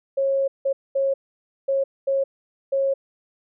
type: tone bursts at uneven times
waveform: sine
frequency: 545 Hz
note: C#5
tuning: 29 cents flat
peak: -18 dBFS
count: 6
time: 0.17-0.48 / 0.65-0.73 / 0.95-1.14 / 1.68-1.84 / 2.07-2.24 / 2.72-2.94 s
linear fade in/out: 10 ms
effects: none